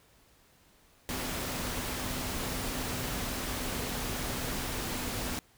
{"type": "tone in noise", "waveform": "sine", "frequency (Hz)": 252.2, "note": "B3", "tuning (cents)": 36, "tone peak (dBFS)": -43, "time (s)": [1.09, 5.39], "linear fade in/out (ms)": 0, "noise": "pink", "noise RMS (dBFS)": -35, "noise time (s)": [1.09, 5.39], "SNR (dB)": -11, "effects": ["pink hiss -63 dBFS RMS until 5.57 s"]}